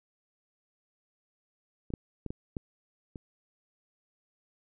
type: clicks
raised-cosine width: 3 ms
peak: -29 / -18 / -23 / -23 / -21 / -28 dBFS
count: 6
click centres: 1.904 / 1.938 / 2.263 / 2.305 / 2.568 / 3.158 s
effects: none